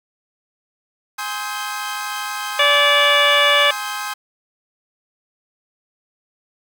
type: chord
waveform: sawtooth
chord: Ab major seventh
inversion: none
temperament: equal with one note detuned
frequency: 830.6 / 1046.5 / 1272.1 / 1568 Hz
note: Ab5 / C6 / Eb6 / G6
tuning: 0 / 0 / +38 / 0 cents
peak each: -26 dBFS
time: 1.18-4.14 s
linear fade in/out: 10 ms
type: harmonic tone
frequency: 578 Hz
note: D5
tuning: 28 cents flat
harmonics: 1 / 2 / 3 / 4 / 5 / 6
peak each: -19 / -19 / -19 / -19 / -19 / -19 dBFS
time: 2.59-3.71 s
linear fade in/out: 5 ms
effects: none